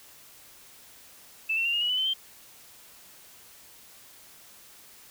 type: tone with pitch steps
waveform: sine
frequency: 2637 / 2705 / 2775 / 2846 / 2919 / 2994 / 3071 / 3150 Hz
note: E7 / E7 / F7 / F7 / F#7 / F#7 / G7 / G7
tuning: 0 / +44 / -12 / +32 / -24 / +20 / -36 / +8 cents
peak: -24 dBFS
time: 1.49-2.138 s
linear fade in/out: 10 ms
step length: 81 ms
effects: white hiss -52 dBFS RMS until 5.1 s

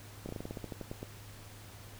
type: slowing click train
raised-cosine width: 2 ms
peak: -26 dBFS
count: 13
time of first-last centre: 0.26-1.03 s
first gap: 30 ms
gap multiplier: 1.13
effects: added 103 Hz sine -51 dBFS peak until 1.99 s + pink hiss -53 dBFS RMS until 1.99 s

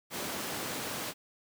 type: high-pass noise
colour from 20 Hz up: pink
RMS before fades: -37 dBFS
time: 0.1-1.14 s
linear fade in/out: 50 ms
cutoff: 200 Hz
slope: 12 dB/octave
effects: none

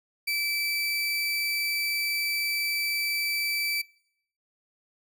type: tone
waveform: 30% pulse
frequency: 2318 Hz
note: D7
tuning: 23 cents flat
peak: -23 dBFS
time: 0.27-3.82 s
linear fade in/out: 10 ms
effects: noise-tail reverb RT60 0.7 s tail -24 dB re dry

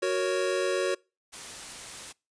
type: chord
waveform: square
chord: F# major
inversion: none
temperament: equal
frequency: 370 / 466.2 / 554.4 Hz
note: F#4 / A#4 / C#5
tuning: 0 / 0 / 0 cents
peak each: -29 / -33 / -30 dBFS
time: 0.02-0.95 s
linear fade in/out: 10 ms
type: noise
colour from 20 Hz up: white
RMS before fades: -41 dBFS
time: 1.32-2.13 s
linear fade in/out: 20 ms
effects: noise-tail reverb RT60 0.3 s tail -26 dB re dry + resampled to 22050 Hz

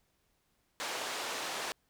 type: band-pass noise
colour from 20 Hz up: pink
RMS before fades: -38 dBFS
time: 0.8-1.72 s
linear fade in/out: 0 ms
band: 530 to 7400 Hz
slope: 12 dB/octave
effects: pink hiss -75 dBFS RMS until 1.89 s

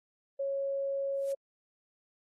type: tone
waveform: sine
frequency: 551 Hz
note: C#5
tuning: 11 cents flat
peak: -30 dBFS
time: 0.39-1.35 s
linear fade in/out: 10 ms
type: noise with exponential growth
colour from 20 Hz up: blue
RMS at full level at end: -46 dBFS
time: 1.11-1.32 s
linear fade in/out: 1 ms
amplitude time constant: 45 ms
effects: AAC 32 kbps

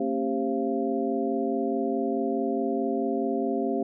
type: tone cluster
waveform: sine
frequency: 228 / 272.7 / 394.8 / 532 / 685 Hz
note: A#3 / C#4 / G4 / C5 / F5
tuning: -38 / -28 / +12 / +29 / -34 cents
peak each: -31 / -29 / -29 / -34 / -32 dBFS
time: 0-3.83 s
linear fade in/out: 5 ms
effects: none

